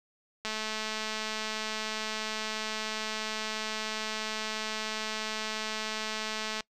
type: click train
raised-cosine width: 0.2 ms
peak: -17 dBFS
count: 1337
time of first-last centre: 0.45-6.607 s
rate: 217 Hz
effects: noise-tail reverb RT60 0.1 s tail -23 dB re dry